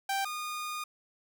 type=tone pair in turn; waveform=sawtooth; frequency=784 / 1223.8 Hz; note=G5 / D#6; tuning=0 / -29 cents; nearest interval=minor sixth; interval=771 cents; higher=second; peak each=-25 / -31 dBFS; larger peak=first; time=0.09-0.25 / 0.25-0.84 s; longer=second; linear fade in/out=5 ms; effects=none